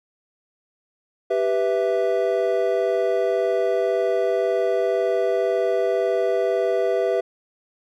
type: chord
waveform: triangle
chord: E minor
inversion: first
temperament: equal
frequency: 392 / 493.9 / 659.3 Hz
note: G4 / B4 / E5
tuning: 0 / 0 / 0 cents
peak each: -21 dBFS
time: 1.3-7.21 s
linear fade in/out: 10 ms
effects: none